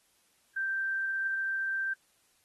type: tone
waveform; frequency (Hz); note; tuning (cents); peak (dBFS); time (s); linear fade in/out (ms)
sine; 1568; G6; 0; -29; 0.56-1.94; 10
effects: white hiss -69 dBFS RMS until 2.44 s + AAC 32 kbps